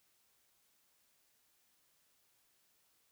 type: silence
effects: white hiss -74 dBFS RMS until 3.11 s